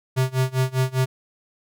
square tone with tremolo, 130 Hz, C3, 11 cents flat, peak -17 dBFS, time 0.16-1.06 s, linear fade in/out 20 ms, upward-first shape sine, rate 5 Hz, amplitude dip 95%, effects none

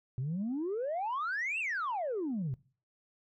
sine exponential two-way sweep, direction up then down, 121.4 to 2787 to 121.4 Hz, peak -30 dBFS, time 0.18-2.54 s, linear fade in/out 0 ms, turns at 1.59 s, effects noise-tail reverb RT60 0.4 s tail -21 dB re dry + tanh soft clip ceiling -29 dBFS

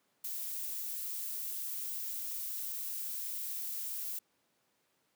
violet noise, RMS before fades -39 dBFS, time 0.24-4.19 s, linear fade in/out 5 ms, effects pink hiss -75 dBFS RMS until 5.15 s + high-pass 200 Hz 12 dB/octave

